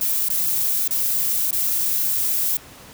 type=noise with dropouts; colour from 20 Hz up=violet; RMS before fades=-21 dBFS; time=0.01-2.57 s; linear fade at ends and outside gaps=2 ms; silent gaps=0.286-0.301 / 0.878-0.908 / 1.509-1.528 s; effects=pink hiss -43 dBFS RMS until 2.93 s + high-pass 60 Hz 12 dB/octave